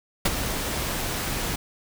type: noise with ADSR envelope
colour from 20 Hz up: pink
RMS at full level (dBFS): -19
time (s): 0.25-1.56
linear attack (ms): 8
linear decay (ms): 27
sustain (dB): -9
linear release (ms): 6
effects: none